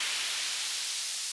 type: noise with high-pass filter sweep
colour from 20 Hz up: brown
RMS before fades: -33 dBFS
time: 0-1.32 s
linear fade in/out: 5 ms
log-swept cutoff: 2700 to 5300 Hz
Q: 1
effects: resampled to 24000 Hz